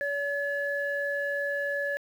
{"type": "tone pair together", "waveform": "sine", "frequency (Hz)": [569, 1709.8], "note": ["C#5", "G#6"], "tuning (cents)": [45, 50], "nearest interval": "octave + perfect fifth", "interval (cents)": 1905, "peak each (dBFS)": [-30, -29], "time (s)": [0.01, 1.97], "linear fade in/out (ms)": 0, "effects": ["tanh soft clip ceiling -19 dBFS", "9-bit"]}